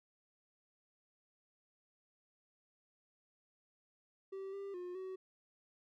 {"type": "tone with pitch steps", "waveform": "triangle", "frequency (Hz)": [387, 396, 357.6, 376.2], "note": ["G4", "G4", "F4", "F#4"], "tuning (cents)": [-22, 18, 41, 29], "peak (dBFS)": -40, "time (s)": [4.32, 5.16], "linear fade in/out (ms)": 10, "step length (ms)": 210, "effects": []}